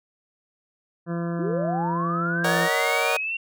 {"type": "harmonic tone", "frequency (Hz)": 170.2, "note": "F3", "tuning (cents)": -44, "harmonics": [1, 2, 3, 4, 6, 7, 8, 9, 10], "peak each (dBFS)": [-26, -32, -36, -38, -42, -43, -44, -45, -46], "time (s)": [1.06, 2.69], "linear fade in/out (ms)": 50}
{"type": "linear sweep", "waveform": "sine", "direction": "up", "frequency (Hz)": [307.7, 2757], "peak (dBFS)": -25, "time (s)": [1.39, 3.37], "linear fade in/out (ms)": 5}
{"type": "chord", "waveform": "25% pulse", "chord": "D# minor seventh", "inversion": "second", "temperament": "just", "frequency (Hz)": [466.7, 560, 622.3, 746.7], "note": ["A#4", "C#5", "D#5", "F#5"], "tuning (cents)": [2, 18, 0, 16], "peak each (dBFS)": -24, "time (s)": [2.44, 3.17], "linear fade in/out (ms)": 5}
{"effects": []}